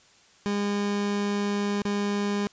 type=tone with dropouts; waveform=30% pulse; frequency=203.6 Hz; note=G#3; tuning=34 cents flat; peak=-22 dBFS; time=0.46-2.47 s; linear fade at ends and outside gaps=0 ms; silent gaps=1.82-1.852 s; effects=white hiss -57 dBFS RMS until 2.52 s + resampled to 16000 Hz